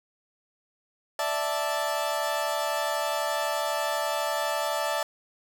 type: chord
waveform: 30% pulse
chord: D suspended second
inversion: none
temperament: equal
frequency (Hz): 587.3 / 659.3 / 880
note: D5 / E5 / A5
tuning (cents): 0 / 0 / 0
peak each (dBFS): -28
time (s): 1.19-5.03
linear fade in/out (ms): 2
effects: none